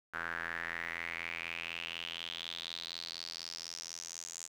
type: tone with band-pass filter sweep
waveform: sawtooth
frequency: 84.1 Hz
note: E2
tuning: 35 cents sharp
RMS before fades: -42 dBFS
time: 0.13-4.48 s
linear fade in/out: 20 ms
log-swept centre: 1500 to 7100 Hz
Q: 5.5
effects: 11-bit